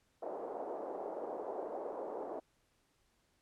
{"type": "band-pass noise", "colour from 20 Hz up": "pink", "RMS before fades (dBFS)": -42, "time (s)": [0.22, 2.4], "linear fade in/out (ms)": 10, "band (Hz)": [390, 780], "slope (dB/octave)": 24, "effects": ["pink hiss -75 dBFS RMS until 3.41 s", "low-pass 11000 Hz 12 dB/octave"]}